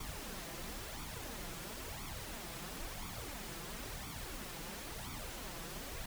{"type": "noise with flanger", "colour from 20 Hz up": "pink", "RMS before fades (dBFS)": -45, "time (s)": [0, 6.06], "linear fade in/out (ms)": 5, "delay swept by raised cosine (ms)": [0.86, 6.06], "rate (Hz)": 0.98, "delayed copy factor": 0.65, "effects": []}